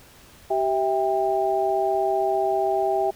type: tone cluster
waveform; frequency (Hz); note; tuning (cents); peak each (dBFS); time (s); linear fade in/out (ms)
sine; 387.1 / 654 / 795; G4 / E5 / G5; -22 / -14 / +24; -24; 0.5-3.11; 10
effects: pink hiss -50 dBFS RMS until 3.15 s